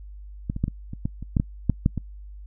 clicks, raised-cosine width 5 ms, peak -13 / -18 / -9 / -16 / -20 / -12 / -23 / -8 / -8 / -6 / -6 / -14 dBFS, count 12, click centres 0.499 / 0.564 / 0.64 / 0.681 / 0.934 / 1.055 / 1.226 / 1.368 / 1.399 / 1.697 / 1.861 / 1.977 s, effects noise-tail reverb RT60 0.1 s tail -26 dB re dry + added 50 Hz sine -38 dBFS peak until 2.46 s

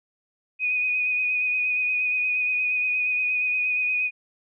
sine tone with vibrato, 2489 Hz, D#7, in tune, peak -21 dBFS, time 0.59-4.11 s, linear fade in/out 50 ms, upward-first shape sine, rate 8.5 Hz, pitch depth 22 cents each way, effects none

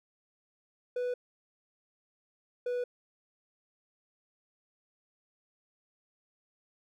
triangle tone pair in turn, 493.9 / 491.1 Hz, B4 / B4, 0 / -10 cents, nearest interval unison, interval 10 cents, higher first, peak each -28 dBFS, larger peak neither, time 0.96-1.14 / 2.66-2.84 s, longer neither, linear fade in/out 5 ms, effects none

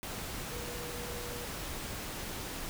sine tone in noise, 482.7 Hz, B4, 40 cents flat, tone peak -44 dBFS, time 0.52-1.45 s, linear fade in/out 0 ms, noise pink, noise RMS -40 dBFS, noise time 0.03-2.69 s, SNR -7 dB, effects none

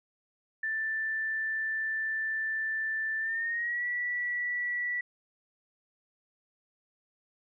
sine tone with pitch glide, 1768 to 1950.4 Hz, A6 to B6, +8 to -22 cents, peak -29 dBFS, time 0.63-5.01 s, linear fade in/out 5 ms, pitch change +170 cents, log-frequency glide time 3.19-3.86 s, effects none

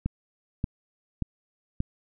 click train, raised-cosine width 5 ms, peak -14 dBFS, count 4, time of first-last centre 0.06-1.804 s, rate 1.72 Hz, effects none

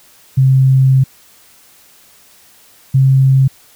sine tone pair in turn, 132.5 / 133.65 Hz, C3 / C3, +22 / +37 cents, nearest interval unison, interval 15 cents, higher second, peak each -6 dBFS, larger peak neither, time 0.37-1.04 / 2.94-3.48 s, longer first, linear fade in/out 10 ms, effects white hiss -46 dBFS RMS until 3.75 s

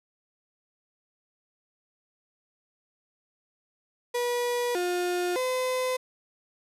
35% pulse tone with pitch steps, 484.8 / 355.9 / 510 Hz, B4 / F4 / C5, -32 / +33 / -44 cents, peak -24 dBFS, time 4.14-5.97 s, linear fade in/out 10 ms, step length 610 ms, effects resampled to 32000 Hz

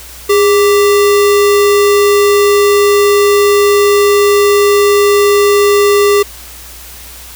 sine tone with sample-and-hold, 408.6 Hz, G#4, 28 cents flat, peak -5 dBFS, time 0.29-6.23 s, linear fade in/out 10 ms, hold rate 1575 Hz, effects added 60 Hz sine -35 dBFS peak until 7.35 s + white hiss -32 dBFS RMS until 7.35 s

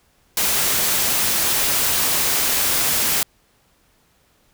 white noise, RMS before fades -19 dBFS, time 0.37-3.23 s, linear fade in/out 2 ms, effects pink hiss -60 dBFS RMS until 4.53 s

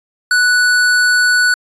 square tone, 1480 Hz, F#6, in tune, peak -10 dBFS, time 0.31-1.54 s, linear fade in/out 2 ms, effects resampled to 22050 Hz

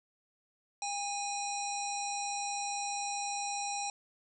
harmonic tone with a mistuned harmonic, 808 Hz, G#5, 48 cents flat, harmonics 1 / 3 / 5 / 7 / 9 / 10, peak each -36 / -43 / -44 / -41 / -45 / -45 dBFS, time 0.82-3.9 s, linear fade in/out 2 ms, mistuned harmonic 3, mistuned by +39 cents, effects none

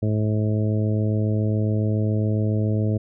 harmonic tone, 107.2 Hz, A2, 45 cents flat, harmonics 1 / 2 / 3 / 4 / 5 / 6, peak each -20 / -26 / -30 / -32 / -34 / -36 dBFS, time 0.02-2.98 s, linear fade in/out 10 ms, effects none

